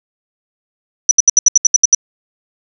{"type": "tone bursts", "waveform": "sine", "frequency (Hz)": 5920, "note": "F#8", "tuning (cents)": 0, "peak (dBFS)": -3, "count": 10, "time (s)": [1.09, 1.948], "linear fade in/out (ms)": 2, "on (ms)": 21, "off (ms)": 72, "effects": []}